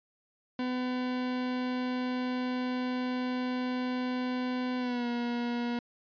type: tone with pitch glide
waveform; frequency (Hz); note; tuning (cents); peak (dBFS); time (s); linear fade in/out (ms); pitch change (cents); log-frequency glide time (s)
40% pulse; 251.7 to 239.5; B3 to A#3; +33 to +47; -29; 0.59-5.79; 2; -86; 4.78-5.07
effects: resampled to 11025 Hz